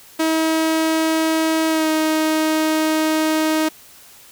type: tone with pitch glide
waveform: sawtooth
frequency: 320 to 313.6 Hz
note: D#4 to D#4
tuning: +49 to +14 cents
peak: -12 dBFS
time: 0.19-3.69 s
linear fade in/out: 10 ms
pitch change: -35 cents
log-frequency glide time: 1.69-1.89 s
effects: white hiss -45 dBFS RMS until 4.31 s